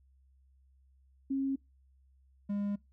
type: tone pair in turn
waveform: sine / triangle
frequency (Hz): 271 / 203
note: C#4 / G#3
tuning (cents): -39 / -39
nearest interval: perfect fourth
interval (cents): 500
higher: first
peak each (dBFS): -29 / -29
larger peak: neither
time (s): 1.3-1.56 / 2.49-2.76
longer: second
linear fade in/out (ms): 10
effects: noise-tail reverb RT60 0.2 s tail -23 dB re dry + added 66 Hz sine -62 dBFS peak until 2.92 s